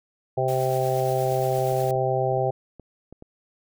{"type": "harmonic tone", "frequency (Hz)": 130.4, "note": "C3", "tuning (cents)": -5, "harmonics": [1, 3, 4, 5, 6], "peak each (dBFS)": [-27, -27, -27, -27, -27], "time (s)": [0.37, 2.51], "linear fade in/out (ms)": 10}
{"type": "noise with tremolo", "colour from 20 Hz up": "white", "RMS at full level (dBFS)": -40, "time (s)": [0.48, 1.91], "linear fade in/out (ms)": 2, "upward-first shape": "sine", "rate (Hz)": 8.5, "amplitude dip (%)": 30}
{"type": "clicks", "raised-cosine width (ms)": 2, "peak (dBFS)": -29, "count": 12, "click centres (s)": [1.321, 1.395, 1.588, 1.725, 1.843, 1.899, 1.956, 2.323, 2.378, 2.797, 3.126, 3.224]}
{"effects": []}